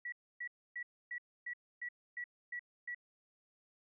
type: tone bursts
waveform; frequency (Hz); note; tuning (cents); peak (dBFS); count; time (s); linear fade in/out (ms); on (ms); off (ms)
sine; 1938; B6; -33; -39; 9; 0.05-2.947; 5; 73; 280
effects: none